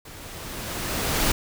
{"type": "noise with level ramp", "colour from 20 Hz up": "pink", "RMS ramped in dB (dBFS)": [-43, -21], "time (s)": [0.05, 1.32], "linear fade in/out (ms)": 5, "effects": []}